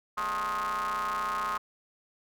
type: ring-modulated tone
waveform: 45% pulse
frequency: 94 Hz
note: F#2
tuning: 28 cents sharp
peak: -26 dBFS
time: 0.17-1.58 s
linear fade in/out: 10 ms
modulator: 1160 Hz
effects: none